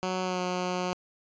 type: tone with pitch glide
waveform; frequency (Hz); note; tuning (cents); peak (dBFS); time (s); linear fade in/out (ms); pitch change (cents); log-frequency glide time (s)
10% pulse; 185 to 181.09; F#3 to F#3; 0 to -37; -20; 0.03-0.93; 0; -37; 0.23-0.41
effects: resampled to 16000 Hz